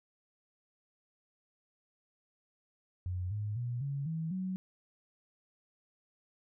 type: tone with pitch steps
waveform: sine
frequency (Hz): 90.7 / 104.79 / 121.07 / 139.88 / 161.61 / 186.72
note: F#2 / G#2 / B2 / C#3 / E3 / F#3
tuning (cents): -34 / +16 / -34 / +16 / -34 / +16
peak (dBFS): -33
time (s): 3.06-4.56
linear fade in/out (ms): 0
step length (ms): 250
effects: none